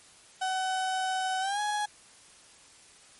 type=tone with pitch glide; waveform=35% pulse; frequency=753 to 835.5 Hz; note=F#5 to G#5; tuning=+30 to +10 cents; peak=-26 dBFS; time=0.41-1.86 s; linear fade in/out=10 ms; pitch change=+180 cents; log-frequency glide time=1.4-1.6 s; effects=white hiss -55 dBFS RMS until 3.19 s + MP3 48 kbps